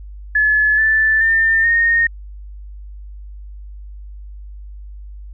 sine tone with pitch steps, 1715 / 1758.1 / 1802.3 / 1847.7 Hz, A6 / A6 / A6 / A#6, -45 / -2 / +41 / -16 cents, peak -11 dBFS, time 0.35-2.07 s, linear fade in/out 5 ms, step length 430 ms, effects added 50 Hz sine -31 dBFS peak until 5.33 s

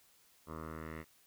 10% pulse tone with low-pass filter sweep, 79.4 Hz, D#2, 36 cents sharp, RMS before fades -45 dBFS, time 0.46-1.05 s, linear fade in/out 50 ms, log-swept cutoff 1100 to 2100 Hz, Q 2.8, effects white hiss -67 dBFS RMS until 1.26 s

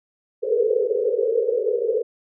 white band-pass noise, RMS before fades -21 dBFS, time 0.42-2.03 s, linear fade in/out 20 ms, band 420 to 500 Hz, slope 96 dB/octave, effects none

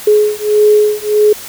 sine beating tone pair, 420.8 / 422.4 Hz, G#4 / G#4, +23 / +29 cents, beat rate 1.6 Hz, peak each -10 dBFS, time 0.07-1.33 s, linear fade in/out 5 ms, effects white hiss -29 dBFS RMS until 1.48 s

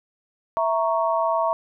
sine chord, A# diminished, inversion second, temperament equal, 659.3 / 932.3 / 1108.7 Hz, E5 / A#5 / C#6, 0 / 0 / 0 cents, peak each -22 / -24 / -25 dBFS, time 0.57-1.53 s, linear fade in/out 0 ms, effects none

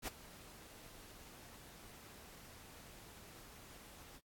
pink noise with ADSR envelope, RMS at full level -39 dBFS, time 0.02-4.21 s, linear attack 58 ms, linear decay 10 ms, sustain -18 dB, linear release 47 ms, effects AAC 64 kbps

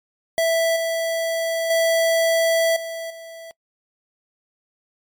square tone with level steps, 659.3 Hz, E5, in tune, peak -17 / -21 / -16 / -28 / -36 dBFS, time 0.38-3.51 s, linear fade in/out 0 ms, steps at 0.76 / 1.7 / 2.76 / 3.1 s, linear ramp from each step 5 ms, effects noise-tail reverb RT60 0.1 s tail -24 dB re dry + MP3 96 kbps

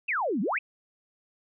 sine exponential two-way sweep, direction down then up, 2789 to 180.1 to 2789 Hz, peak -25 dBFS, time 0.08-0.59 s, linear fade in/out 10 ms, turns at 0.41 s, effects none

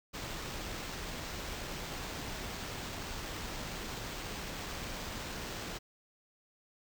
pink noise with sample-and-hold, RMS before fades -41 dBFS, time 0.13-5.79 s, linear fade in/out 20 ms, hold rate 11025 Hz, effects none

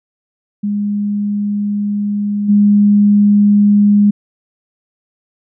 sine tone with level steps, 205.3 Hz, G#3, 20 cents flat, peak -14 / -6 dBFS, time 0.63-4.11 s, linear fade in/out 10 ms, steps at 2.48 s, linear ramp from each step 20 ms, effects none

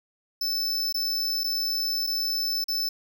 square tone with dropouts, 5274 Hz, E8, in tune, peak -25 dBFS, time 0.41-2.89 s, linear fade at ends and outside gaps 5 ms, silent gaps 0.926-0.943 / 1.436-1.441 / 2.067-2.072 / 2.642-2.683 s, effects none

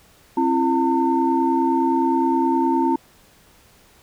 sine tone cluster, 266 / 335.7 / 905 Hz, C4 / E4 / A5, +29 / +32 / +48 cents, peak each -20 dBFS, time 0.37-2.96 s, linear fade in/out 5 ms, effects tanh soft clip ceiling -6 dBFS + pink hiss -53 dBFS RMS until 4.02 s

